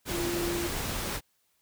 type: tone in noise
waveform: sine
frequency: 344.8 Hz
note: F4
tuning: 22 cents flat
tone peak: -30 dBFS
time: 0.1-0.7 s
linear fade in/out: 50 ms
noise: pink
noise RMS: -33 dBFS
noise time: 0.05-1.21 s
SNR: 0 dB
effects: white hiss -72 dBFS RMS until 1.61 s